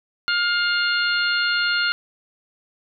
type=harmonic tone; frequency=707 Hz; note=F5; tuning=21 cents sharp; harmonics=2 / 3 / 4 / 5 / 6; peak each=-20 / -31 / -26 / -33 / -26 dBFS; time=0.28-1.92 s; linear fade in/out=0 ms; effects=none